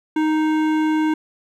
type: tone with hard clipping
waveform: sine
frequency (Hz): 311.1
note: D#4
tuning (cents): 0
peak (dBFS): -18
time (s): 0.16-1.14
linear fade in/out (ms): 5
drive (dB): 14
effects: none